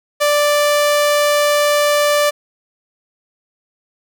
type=tone; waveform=sawtooth; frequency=587.3 Hz; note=D5; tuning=in tune; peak=-8 dBFS; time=0.2-2.31 s; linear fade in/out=20 ms; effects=none